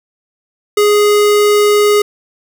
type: tone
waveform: square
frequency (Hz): 415.3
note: G#4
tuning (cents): 0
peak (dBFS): -8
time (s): 0.77-2.02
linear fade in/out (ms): 5
effects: none